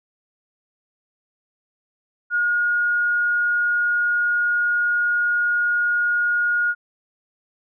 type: tone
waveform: sine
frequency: 1435 Hz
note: F6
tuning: 47 cents sharp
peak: -17 dBFS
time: 2.3-6.75 s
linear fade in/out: 50 ms
effects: none